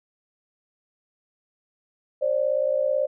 sine tone pair together, 535 / 593.2 Hz, C5 / D5, +38 / +17 cents, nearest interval major second, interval 179 cents, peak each -23 dBFS, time 2.21-3.07 s, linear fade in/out 20 ms, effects none

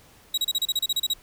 40% pulse tone bursts, 3840 Hz, B7, 49 cents flat, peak -20 dBFS, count 12, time 0.34-1.136 s, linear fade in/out 5 ms, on 37 ms, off 32 ms, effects pink hiss -54 dBFS RMS until 1.22 s

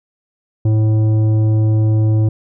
sine tone with tanh clipping, 108.8 Hz, A2, 19 cents flat, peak -12 dBFS, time 0.65-2.29 s, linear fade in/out 5 ms, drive 10 dB, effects none

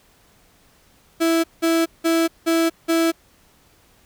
35% pulse tone bursts, 329.6 Hz, E4, in tune, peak -14 dBFS, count 5, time 1.2-3.12 s, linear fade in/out 20 ms, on 240 ms, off 180 ms, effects pink hiss -56 dBFS RMS until 4.05 s

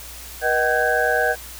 sine tone cluster, 482 / 621 / 757 / 1531 / 1640 Hz, B4 / D#5 / F#5 / G6 / G#6, -42 / -3 / +39 / -41 / -22 cents, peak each -23 dBFS, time 0.41-1.36 s, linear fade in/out 50 ms, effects added 60 Hz sine -41 dBFS peak until 1.59 s + white hiss -38 dBFS RMS until 1.59 s

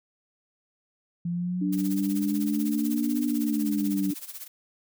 sine exponential two-way sweep, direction up then down, 171 to 243 to 189.6 Hz, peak -26 dBFS, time 1.25-4.11 s, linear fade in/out 5 ms, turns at 3.24 s
sine tone, 293.5 Hz, D4, 1 cent flat, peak -26 dBFS, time 1.61-4.14 s, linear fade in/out 10 ms
blue noise with tremolo, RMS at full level -37 dBFS, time 1.72-4.48 s, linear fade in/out 10 ms, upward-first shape sine, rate 16 Hz, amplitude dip 80%
effects none

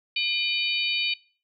harmonic tone with a mistuned harmonic, 750 Hz, F#5, 23 cents sharp, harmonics 3 / 4 / 5 / 6, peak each -26 / -28 / -30 / -32 dBFS, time 0.16-1.14 s, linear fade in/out 5 ms, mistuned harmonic 3, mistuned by +120 cents, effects noise-tail reverb RT60 0.4 s tail -21 dB re dry

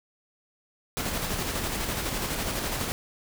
pink noise with tremolo, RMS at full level -29 dBFS, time 0.97-2.92 s, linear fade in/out 0 ms, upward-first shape square, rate 12 Hz, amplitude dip 30%, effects none

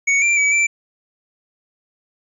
square tone with pitch steps, 2230 / 2359 / 2283 / 2338 Hz, C#7 / D7 / D7 / D7, +10 / +7 / -50 / -8 cents, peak -14 dBFS, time 0.07-0.67 s, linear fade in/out 10 ms, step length 150 ms, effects resampled to 22050 Hz

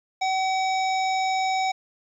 harmonic tone, 759 Hz, F#5, 44 cents sharp, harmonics 1 / 3 / 5 / 7 / 9, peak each -22 / -30 / -35 / -37 / -41 dBFS, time 0.21-1.72 s, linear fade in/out 10 ms, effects 10-bit

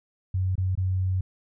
sine tone with dropouts, 93.3 Hz, F#2, 15 cents sharp, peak -22 dBFS, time 0.34-1.21 s, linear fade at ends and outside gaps 5 ms, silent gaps 0.555-0.579 / 0.753-0.775 s, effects none

